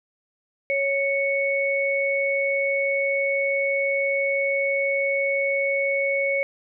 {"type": "tone pair together", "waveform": "sine", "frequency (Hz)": [553.7, 2217], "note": ["C#5", "C#7"], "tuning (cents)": [-2, 0], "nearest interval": "2 octaves", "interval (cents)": 2402, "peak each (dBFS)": -23, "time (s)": [0.7, 6.43], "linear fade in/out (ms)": 0, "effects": []}